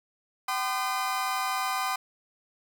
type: tone cluster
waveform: 35% pulse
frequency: 768 / 1022 / 1213 Hz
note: G5 / C6 / D#6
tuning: -36 / -41 / -44 cents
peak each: -30 dBFS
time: 0.48-1.96 s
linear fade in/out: 5 ms
effects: none